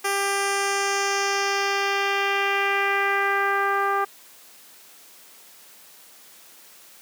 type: tone with low-pass filter sweep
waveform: 10% pulse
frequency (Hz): 397.2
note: G4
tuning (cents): +23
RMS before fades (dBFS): -23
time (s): 0.04-4.05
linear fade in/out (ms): 10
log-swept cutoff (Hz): 12000 to 1200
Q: 1.8
effects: white hiss -49 dBFS RMS until 7.01 s + high-pass 200 Hz 12 dB/octave